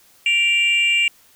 sine tone pair together, 2349 / 2791 Hz, D7 / F7, 0 / -2 cents, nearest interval minor third, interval 298 cents, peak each -15 dBFS, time 0.26-1.08 s, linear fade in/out 2 ms, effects tanh soft clip ceiling -11 dBFS + white hiss -53 dBFS RMS until 1.35 s

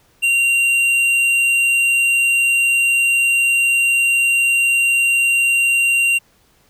triangle tone with hard clipping, 2764 Hz, F7, 19 cents flat, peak -14 dBFS, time 0.22-6.19 s, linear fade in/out 20 ms, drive 11 dB, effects pink hiss -56 dBFS RMS until 6.69 s

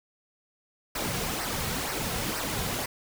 pink noise with flanger, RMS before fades -31 dBFS, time 0.95-2.86 s, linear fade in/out 5 ms, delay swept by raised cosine 0.28 to 3.48 ms, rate 2.1 Hz, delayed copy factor -0.6, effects none

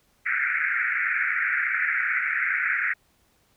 pink band-pass noise, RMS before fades -25 dBFS, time 0.25-2.94 s, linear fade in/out 20 ms, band 1400 to 2300 Hz, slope 96 dB/octave, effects pink hiss -65 dBFS RMS until 3.56 s

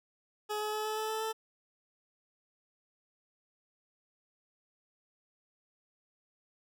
20% pulse tone with pitch steps, 422.3 / 425.5 / 428.7 / 431.9 / 435.2 / 438.5 / 441.8 Hz, G#4 / G#4 / A4 / A4 / A4 / A4 / A4, +29 / +42 / -45 / -32 / -19 / -6 / +7 cents, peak -28 dBFS, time 0.49-1.33 s, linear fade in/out 20 ms, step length 120 ms, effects none

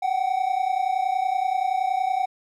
triangle tone pair together, 740.4 / 771 Hz, F#5 / G5, +1 / -29 cents, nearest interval minor second, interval 70 cents, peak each -22 dBFS, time 0.02-2.26 s, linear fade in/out 10 ms, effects none

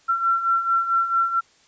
sine beating tone pair, 1353 / 1357.5 Hz, E6 / F6, +45 / -50 cents, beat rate 4.5 Hz, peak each -25 / -19 dBFS, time 0.08-1.41 s, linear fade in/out 20 ms, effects white hiss -57 dBFS RMS until 1.67 s + resampled to 16000 Hz

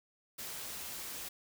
white noise, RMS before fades -43 dBFS, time 0.38-1.29 s, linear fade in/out 10 ms, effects none

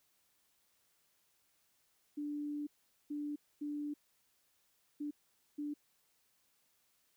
sine tone bursts at uneven times, 293.7 Hz, D4, in tune, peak -37 dBFS, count 5, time 2.17-2.67 / 3.1-3.36 / 3.61-3.94 / 5-5.11 / 5.58-5.74 s, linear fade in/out 10 ms, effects white hiss -75 dBFS RMS until 7.16 s

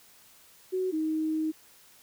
sine tone pair in turn, 372.1 / 314.1 Hz, F#4 / D#4, +10 / +16 cents, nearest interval minor third, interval 294 cents, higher first, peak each -26 dBFS, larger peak neither, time 0.72-0.92 / 0.92-1.52 s, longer second, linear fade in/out 20 ms, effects white hiss -57 dBFS RMS until 2.02 s

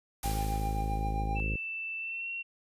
white noise with exponential decay, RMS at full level -38 dBFS, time 0.23-1.66 s, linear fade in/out 2 ms, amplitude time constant 310 ms
triangle tone with tremolo, 799 Hz, G5, 33 cents sharp, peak -30 dBFS, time 0.24-1.4 s, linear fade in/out 0 ms, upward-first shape triangle, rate 7.6 Hz, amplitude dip 65%
harmonic tone, 53.2 Hz, G#1, 42 cents sharp, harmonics 1 / 2 / 3 / 4 / 5 / 6 / 7 / 8 / 9 / 10, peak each -31 / -37 / -41 / -43 / -45 / -47 / -48 / -49 / -50 / -51 dBFS, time 0.24-1.56 s, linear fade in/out 5 ms
sine tone with pitch glide, 2656 to 2731 Hz, E7 to F7, +12 to -39 cents, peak -34 dBFS, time 1.35-2.43 s, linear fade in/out 20 ms, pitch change +49 cents, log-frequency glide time 1.98-2.29 s
effects resampled to 32000 Hz

